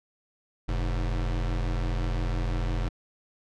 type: tone pair together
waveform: square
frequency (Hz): 43.66 / 103.83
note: F1 / G#2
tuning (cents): 0 / 0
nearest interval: octave + minor third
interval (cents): 1500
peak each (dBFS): -27 / -34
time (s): 0.68-2.89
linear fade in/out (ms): 10
effects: low-pass 5000 Hz 12 dB/octave